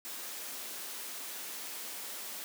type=high-pass noise; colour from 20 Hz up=white; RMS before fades=-42 dBFS; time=0.05-2.44 s; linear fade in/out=0 ms; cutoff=210 Hz; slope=24 dB/octave; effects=none